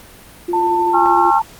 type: tone with tremolo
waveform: sine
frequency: 349.2 Hz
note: F4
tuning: in tune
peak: -17 dBFS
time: 0.48-1.31 s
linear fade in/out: 10 ms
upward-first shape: square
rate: 13 Hz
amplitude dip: 25%
type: tone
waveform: sine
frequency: 892 Hz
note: A5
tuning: 23 cents sharp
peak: -14 dBFS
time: 0.53-1.42 s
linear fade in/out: 5 ms
type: harmonic tone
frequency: 271.3 Hz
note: C#4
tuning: 37 cents flat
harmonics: 3 / 4 / 5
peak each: -15 / -17 / -19 dBFS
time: 0.93-1.4 s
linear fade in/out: 20 ms
effects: pink hiss -41 dBFS RMS until 1.59 s + Opus 48 kbps